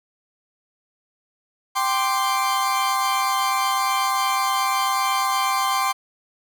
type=chord; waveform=40% pulse; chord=G suspended fourth; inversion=none; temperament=equal; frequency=784 / 1046.5 / 1174.7 Hz; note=G5 / C6 / D6; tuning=0 / 0 / 0 cents; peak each=-24 / -21 / -25 dBFS; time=1.75-5.93 s; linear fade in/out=20 ms; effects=none